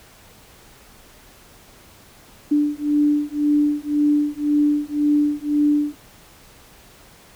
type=beating tone pair; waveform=sine; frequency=293.7 / 295.6 Hz; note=D4 / D4; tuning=0 / +11 cents; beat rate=1.9 Hz; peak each=-19 dBFS; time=2.51-5.95 s; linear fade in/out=10 ms; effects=pink hiss -48 dBFS RMS until 7.35 s